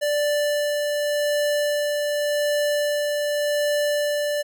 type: tone with tremolo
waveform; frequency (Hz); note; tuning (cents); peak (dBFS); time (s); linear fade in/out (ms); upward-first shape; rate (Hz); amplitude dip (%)
square; 587.3; D5; 0; -20; 0.01-4.43; 20; sine; 0.87; 25
effects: none